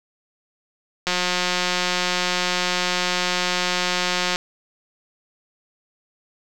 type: click train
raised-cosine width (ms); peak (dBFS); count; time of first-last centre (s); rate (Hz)
0.2; -4; 593; 1.07-4.359; 180
effects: none